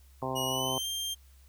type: harmonic tone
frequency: 130.81 Hz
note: C3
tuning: in tune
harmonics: 1 / 2 / 3 / 4 / 5 / 6 / 7 / 8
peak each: -39 / -39 / -39 / -39 / -39 / -39 / -39 / -39 dBFS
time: 0.22-0.78 s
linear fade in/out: 2 ms
type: tone with pitch glide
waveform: sawtooth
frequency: 2900 to 3181 Hz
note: F#7 to G7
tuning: -35 to +25 cents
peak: -29 dBFS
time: 0.35-1.15 s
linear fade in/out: 20 ms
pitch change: +160 cents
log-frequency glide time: 0.47-0.87 s
effects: added 67 Hz sine -54 dBFS peak until 1.48 s + white hiss -65 dBFS RMS until 1.48 s